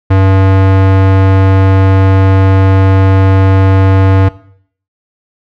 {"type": "tone", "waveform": "square", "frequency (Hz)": 95.9, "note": "G2", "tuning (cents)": -37, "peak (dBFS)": -5, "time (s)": [0.1, 4.29], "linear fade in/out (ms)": 10, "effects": ["noise-tail reverb RT60 0.6 s tail -18 dB re dry", "low-pass 2000 Hz 12 dB/octave"]}